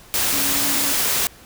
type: tone in noise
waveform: sine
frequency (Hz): 280.3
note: C#4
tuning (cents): +19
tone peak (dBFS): -30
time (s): 0.33-0.92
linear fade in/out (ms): 0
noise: white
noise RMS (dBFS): -20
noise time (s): 0.14-1.27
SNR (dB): -13
effects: pink hiss -46 dBFS RMS until 1.45 s